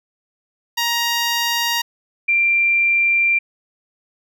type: tone pair in turn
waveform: 10% pulse / sine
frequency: 940 / 2369 Hz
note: A#5 / D7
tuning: +14 / +14 cents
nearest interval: octave + major third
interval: 1600 cents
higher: second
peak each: -9 / -13 dBFS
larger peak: first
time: 0.77-1.82 / 2.28-3.39 s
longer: second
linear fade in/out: 10 ms
effects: none